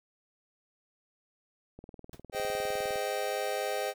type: click train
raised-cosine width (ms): 2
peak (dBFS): -33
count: 24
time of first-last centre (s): 1.79-2.958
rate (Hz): 19.7
type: noise with exponential decay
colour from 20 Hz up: pink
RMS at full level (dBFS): -45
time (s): 2.13-2.22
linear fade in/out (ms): 2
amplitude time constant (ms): 19
type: chord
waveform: square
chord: Ab major seventh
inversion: none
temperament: just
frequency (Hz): 415.3 / 519.1 / 623 / 778.7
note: Ab4 / C5 / Eb5 / G5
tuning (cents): 0 / -14 / +2 / -12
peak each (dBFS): -38 / -36 / -37 / -37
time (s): 2.32-3.94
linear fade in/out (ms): 50
effects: none